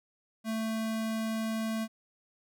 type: tone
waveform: square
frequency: 222 Hz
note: A3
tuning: 16 cents sharp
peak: -31 dBFS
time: 0.44-1.88 s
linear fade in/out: 50 ms
effects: none